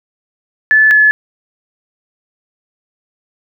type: tone pair in turn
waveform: sine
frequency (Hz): 1736 / 1717.1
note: A6 / A6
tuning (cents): -24 / -43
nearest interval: unison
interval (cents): 19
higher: first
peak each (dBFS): -5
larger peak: neither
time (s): 0.71-0.91 / 0.91-1.11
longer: neither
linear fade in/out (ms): 0
effects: none